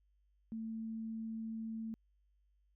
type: tone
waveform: sine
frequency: 223.2 Hz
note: A3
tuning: 25 cents sharp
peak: -39 dBFS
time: 0.52-1.94 s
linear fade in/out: 0 ms
effects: added 50 Hz sine -70 dBFS peak until 2.75 s